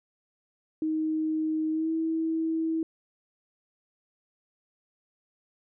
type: tone with pitch glide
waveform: sine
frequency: 313.8 to 323.2 Hz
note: D#4 to E4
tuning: +15 to -34 cents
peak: -25 dBFS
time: 0.82-2.83 s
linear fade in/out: 2 ms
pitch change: +51 cents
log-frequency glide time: 1.71-1.91 s
effects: none